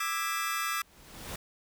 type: chord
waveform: sawtooth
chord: E dominant seventh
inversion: third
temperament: just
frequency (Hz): 1186.7 / 1318.5 / 1648.1 / 1977.8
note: D6 / E6 / G#6 / B6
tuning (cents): +18 / 0 / -14 / +2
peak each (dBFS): -31 / -30 / -34 / -34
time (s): 0-0.82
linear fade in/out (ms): 5
type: noise with exponential growth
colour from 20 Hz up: pink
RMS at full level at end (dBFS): -37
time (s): 0.57-1.36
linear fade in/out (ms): 5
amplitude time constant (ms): 170
effects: none